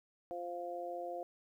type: harmonic tone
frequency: 174.61 Hz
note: F3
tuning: in tune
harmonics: 2 / 3 / 4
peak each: -46 / -43 / -42 dBFS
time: 0.31-1.23 s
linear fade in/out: 0 ms
effects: 12-bit